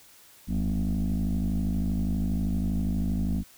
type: tone with frequency modulation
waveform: sine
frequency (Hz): 126.7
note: B2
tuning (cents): +45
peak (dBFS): -22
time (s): 0.47-3.44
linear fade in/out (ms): 50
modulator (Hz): 52.5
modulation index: 2.3
effects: tanh soft clip ceiling -22 dBFS + white hiss -54 dBFS RMS until 3.57 s